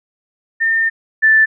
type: tone pair in turn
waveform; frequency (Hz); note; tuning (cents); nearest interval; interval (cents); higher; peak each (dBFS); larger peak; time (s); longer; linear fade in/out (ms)
sine; 1810 / 1761.5; A6 / A6; +48 / +1; unison; 47; first; -12 / -7; second; 0.6-0.9 / 1.22-1.46; first; 20
effects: none